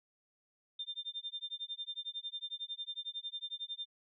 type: tone with tremolo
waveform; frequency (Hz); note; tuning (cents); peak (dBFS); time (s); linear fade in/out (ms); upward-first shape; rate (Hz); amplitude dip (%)
sine; 3600; A7; +39; -36; 0.79-3.86; 5; sine; 11; 100
effects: none